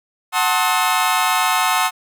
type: chord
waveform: sawtooth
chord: F# diminished seventh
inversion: none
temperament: just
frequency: 740 / 888 / 1065.6 / 1278.7 Hz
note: F#5 / A5 / C6 / Eb6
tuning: 0 / +16 / +31 / +47 cents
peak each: -17 dBFS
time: 0.32-1.91 s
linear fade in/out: 50 ms
effects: none